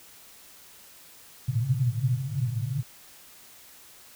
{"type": "band-pass noise", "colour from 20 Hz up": "pink", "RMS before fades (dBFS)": -27, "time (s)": [1.48, 2.83], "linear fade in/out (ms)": 5, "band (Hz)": [110, 140], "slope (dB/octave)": 96, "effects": ["white hiss -51 dBFS RMS until 4.15 s"]}